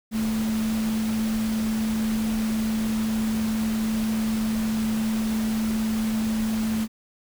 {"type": "tone in noise", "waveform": "sine", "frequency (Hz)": 220, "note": "A3", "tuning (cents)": 0, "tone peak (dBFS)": -22, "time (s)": [0.11, 6.88], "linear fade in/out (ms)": 50, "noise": "pink", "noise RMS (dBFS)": -35, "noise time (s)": [0.11, 6.88], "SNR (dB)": 10, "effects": []}